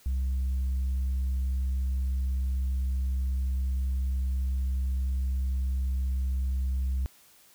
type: tone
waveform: sine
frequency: 65.41 Hz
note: C2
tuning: in tune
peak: -23 dBFS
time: 0.06-7.06 s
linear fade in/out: 0 ms
effects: tanh soft clip ceiling -24 dBFS + white hiss -58 dBFS RMS until 7.54 s